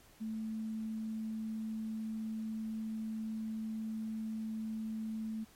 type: tone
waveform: sine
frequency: 220 Hz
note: A3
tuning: in tune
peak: -36 dBFS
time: 0.2-5.45 s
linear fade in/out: 20 ms
effects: pink hiss -62 dBFS RMS until 5.55 s + MP3 64 kbps